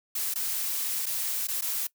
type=noise with dropouts; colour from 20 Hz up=blue; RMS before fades=-30 dBFS; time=0.15-1.87 s; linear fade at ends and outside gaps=5 ms; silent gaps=0.34-0.356 / 1.059-1.064 / 1.472-1.483 / 1.611-1.62 s; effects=noise-tail reverb RT60 0.1 s tail -21 dB re dry